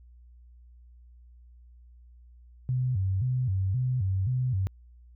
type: tone with vibrato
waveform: sine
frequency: 110.1 Hz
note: A2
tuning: 2 cents sharp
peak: -24 dBFS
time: 2.69-4.67 s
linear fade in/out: 0 ms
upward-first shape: square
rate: 1.9 Hz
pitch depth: 250 cents each way
effects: added 60 Hz sine -50 dBFS peak until 5.15 s